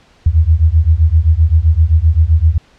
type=beating tone pair; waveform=sine; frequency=76.5 / 84.2 Hz; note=D#2 / E2; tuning=-29 / +37 cents; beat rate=7.7 Hz; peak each=-10 dBFS; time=0.26-2.58 s; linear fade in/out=5 ms; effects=pink hiss -49 dBFS RMS until 2.78 s + low-pass 5000 Hz 12 dB/octave